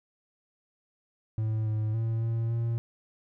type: tone with pitch steps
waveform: triangle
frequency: 109.6 / 108.2 / 113.2 / 114.4 / 116.1 Hz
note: A2 / A2 / A2 / A#2 / A#2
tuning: -6 / -29 / +50 / -32 / -7 cents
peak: -24 dBFS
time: 1.38-2.78 s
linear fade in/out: 0 ms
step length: 280 ms
effects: none